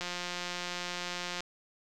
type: click train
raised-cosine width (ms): 0.2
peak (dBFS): -19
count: 248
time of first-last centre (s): 0.01-1.405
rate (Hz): 177
effects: none